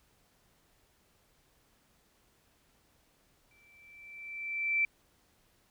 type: tone with exponential growth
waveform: sine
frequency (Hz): 2334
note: D7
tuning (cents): -11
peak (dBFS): -24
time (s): 3.51-4.85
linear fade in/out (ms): 2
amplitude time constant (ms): 290
effects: pink hiss -69 dBFS RMS until 5.7 s